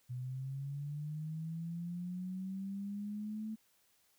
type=linear sweep; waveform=sine; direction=up; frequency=123.3 to 220 Hz; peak=-38 dBFS; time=0.09-3.56 s; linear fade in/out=20 ms; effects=white hiss -72 dBFS RMS until 4.18 s